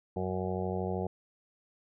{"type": "harmonic tone", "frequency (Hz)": 92.8, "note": "F#2", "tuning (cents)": 6, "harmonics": [1, 2, 4, 5, 6, 7, 8, 9], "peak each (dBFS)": [-37, -36, -37, -38, -43, -42, -41, -45], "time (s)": [0.16, 1.07], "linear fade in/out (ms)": 5, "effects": []}